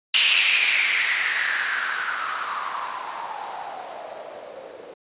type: noise with low-pass filter sweep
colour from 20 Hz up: violet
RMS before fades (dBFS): -25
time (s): 0.14-4.94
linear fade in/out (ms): 5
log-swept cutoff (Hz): 2900 to 480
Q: 5.5
effects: resampled to 8000 Hz